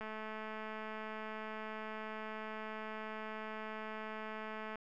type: click train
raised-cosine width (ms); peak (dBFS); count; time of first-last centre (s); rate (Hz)
0.5; -30; 1031; 0.01-4.757; 217
effects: none